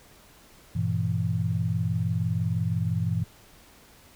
sine chord, E diminished, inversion first, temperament just, 98.89 / 118.67 / 164.81 Hz, G2 / Bb2 / E3, +16 / +31 / 0 cents, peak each -28 dBFS, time 0.75-3.24 s, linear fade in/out 10 ms, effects pink hiss -54 dBFS RMS until 4.15 s

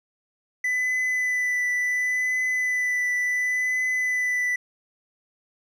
triangle tone with vibrato, 1996 Hz, B6, 18 cents sharp, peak -20 dBFS, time 0.64-4.56 s, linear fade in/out 5 ms, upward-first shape triangle, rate 0.7 Hz, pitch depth 17 cents each way, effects none

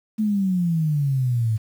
sine exponential sweep, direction down, 220 to 107.5 Hz, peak -18 dBFS, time 0.18-1.58 s, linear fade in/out 20 ms, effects 8-bit

